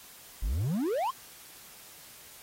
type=exponential sweep; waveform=triangle; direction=up; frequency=40.89 to 1113 Hz; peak=-25 dBFS; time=0.42-1.11 s; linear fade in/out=10 ms; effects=white hiss -51 dBFS RMS until 2.42 s + AAC 48 kbps